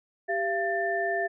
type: tone cluster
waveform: sine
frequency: 393.3 / 682 / 1782 Hz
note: G4 / F5 / A6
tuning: +6 / -41 / +22 cents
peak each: -31 / -28 / -30 dBFS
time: 0.28-1.28 s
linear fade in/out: 20 ms
effects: none

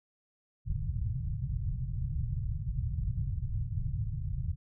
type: low-pass noise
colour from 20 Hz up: white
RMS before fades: -33 dBFS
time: 0.65-4.56 s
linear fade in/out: 50 ms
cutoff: 140 Hz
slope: 48 dB/octave
effects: none

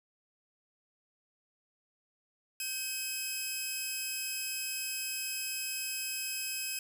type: tone pair together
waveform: 10% pulse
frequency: 1568 / 2557 Hz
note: G6 / D#7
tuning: 0 / +47 cents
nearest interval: minor sixth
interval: 847 cents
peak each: -37 / -26 dBFS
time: 2.6-6.79 s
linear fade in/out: 2 ms
effects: none

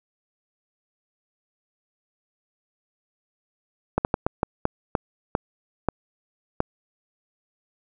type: slowing click train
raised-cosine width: 1 ms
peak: -6 dBFS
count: 10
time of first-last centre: 3.98-6.604 s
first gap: 69 ms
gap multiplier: 1.34
effects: none

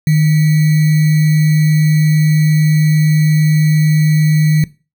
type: tone with sample-and-hold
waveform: sine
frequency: 154.4 Hz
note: D#3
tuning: 13 cents flat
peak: -7 dBFS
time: 0.07-4.64 s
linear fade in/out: 2 ms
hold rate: 2100 Hz
effects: noise-tail reverb RT60 0.3 s tail -19 dB re dry

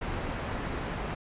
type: low-pass noise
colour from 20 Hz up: pink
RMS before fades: -34 dBFS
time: 0.01-1.15 s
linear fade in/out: 10 ms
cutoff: 2100 Hz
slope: 12 dB/octave
effects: resampled to 8000 Hz

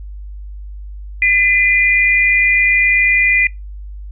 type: tone pair together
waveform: sine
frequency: 2018 / 2415 Hz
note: B6 / D7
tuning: +37 / +48 cents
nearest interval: minor third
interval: 311 cents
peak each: -12 dBFS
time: 1.22-3.47 s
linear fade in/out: 2 ms
effects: noise-tail reverb RT60 0.2 s tail -24 dB re dry + added 50 Hz sine -27 dBFS peak until 4.11 s

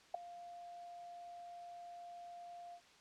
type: tone with ADSR envelope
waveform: sine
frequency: 698.5 Hz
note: F5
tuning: in tune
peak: -30 dBFS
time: 0.14-2.81 s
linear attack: 6 ms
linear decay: 5 ms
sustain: -19 dB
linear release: 73 ms
effects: white hiss -64 dBFS RMS until 3 s + low-pass 5000 Hz 12 dB/octave

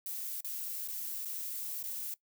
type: noise with dropouts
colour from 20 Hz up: violet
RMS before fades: -39 dBFS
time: 0.06-2.14 s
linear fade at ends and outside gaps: 2 ms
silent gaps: 0.407-0.445 / 0.876-0.884 / 1.25-1.254 / 1.828-1.838 s
effects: noise-tail reverb RT60 0.1 s tail -19 dB re dry

